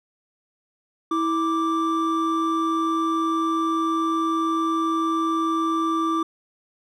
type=tone pair together; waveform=triangle; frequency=325.9 / 1174.7 Hz; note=E4 / D6; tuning=-20 / 0 cents; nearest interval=octave + minor seventh; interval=2220 cents; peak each=-21 dBFS; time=1.11-6.23 s; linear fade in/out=5 ms; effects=none